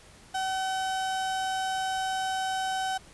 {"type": "tone", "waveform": "35% pulse", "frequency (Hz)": 760, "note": "F#5", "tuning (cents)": 46, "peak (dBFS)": -26, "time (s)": [0.34, 2.98], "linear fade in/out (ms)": 10, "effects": ["pink hiss -53 dBFS RMS until 3.13 s", "resampled to 24000 Hz"]}